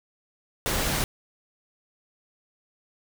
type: noise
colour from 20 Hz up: pink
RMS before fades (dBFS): -26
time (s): 0.66-1.04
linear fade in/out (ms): 0
effects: none